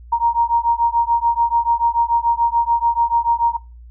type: beating tone pair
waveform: sine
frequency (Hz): 932.3 / 939.2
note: A#5 / A#5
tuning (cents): 0 / +13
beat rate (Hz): 6.9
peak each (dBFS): -17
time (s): 0.12-3.57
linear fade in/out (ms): 10
effects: noise-tail reverb RT60 0.3 s tail -21 dB re dry + added 59 Hz sine -37 dBFS peak until 3.9 s